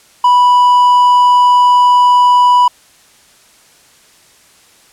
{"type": "tone", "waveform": "triangle", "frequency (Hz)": 985, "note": "B5", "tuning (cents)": -5, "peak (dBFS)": -3, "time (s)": [0.24, 2.68], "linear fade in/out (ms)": 5, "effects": ["white hiss -46 dBFS RMS until 4.92 s", "low-pass 10000 Hz 12 dB/octave"]}